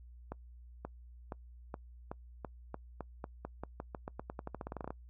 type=accelerating click train; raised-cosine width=1 ms; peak=-26 dBFS; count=27; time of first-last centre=0.32-4.905 s; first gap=530 ms; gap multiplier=0.89; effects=noise-tail reverb RT60 0.1 s tail -25 dB re dry + added 60 Hz sine -51 dBFS peak until 5.09 s